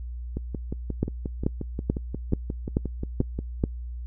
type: two click trains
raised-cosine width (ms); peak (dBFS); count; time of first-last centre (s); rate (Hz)
3; -9 / -17; 7 / 18; 1.03-3.639 / 0.37-3.39; 2.3 / 5.63
effects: noise-tail reverb RT60 0.1 s tail -25 dB re dry + added 60 Hz sine -32 dBFS peak until 4.06 s